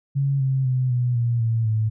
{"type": "tone with pitch steps", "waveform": "sine", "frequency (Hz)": [138.59, 133.25, 128.12, 123.18, 118.44, 113.88, 109.49], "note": ["C#3", "C3", "C3", "B2", "A#2", "A#2", "A2"], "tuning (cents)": [0, 32, -36, -4, 28, -40, -8], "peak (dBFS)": -18, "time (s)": [0.15, 1.9], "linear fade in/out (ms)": 20, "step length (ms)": 250, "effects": []}